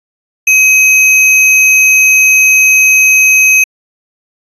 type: tone with sample-and-hold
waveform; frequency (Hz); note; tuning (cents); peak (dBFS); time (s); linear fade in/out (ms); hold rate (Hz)
sine; 2540; D#7; +35; -3; 0.47-3.64; 5; 8820
effects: resampled to 24000 Hz